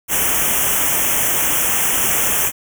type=band-stop noise; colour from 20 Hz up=white; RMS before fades=-17 dBFS; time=0.08-2.52 s; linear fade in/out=50 ms; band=3300 to 5700 Hz; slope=96 dB/octave; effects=none